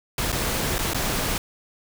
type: noise with dropouts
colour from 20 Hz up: pink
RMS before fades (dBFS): -25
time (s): 0.18-1.38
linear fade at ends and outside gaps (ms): 2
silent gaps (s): 0.319-0.326 / 0.783-0.789 / 0.935-0.945
effects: none